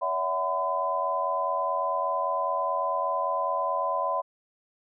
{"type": "tone cluster", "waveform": "sine", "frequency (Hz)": [567, 656, 741, 1013], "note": ["C#5", "E5", "F#5", "B5"], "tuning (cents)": [39, -9, 2, 44], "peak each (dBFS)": [-32, -31, -34, -27], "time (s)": [0.01, 4.22], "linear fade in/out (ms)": 20, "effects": []}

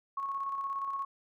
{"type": "tone with tremolo", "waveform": "sine", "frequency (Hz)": 1100, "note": "C#6", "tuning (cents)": -14, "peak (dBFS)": -31, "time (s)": [0.17, 1.05], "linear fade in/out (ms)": 5, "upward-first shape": "square", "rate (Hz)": 17, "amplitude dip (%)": 35, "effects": []}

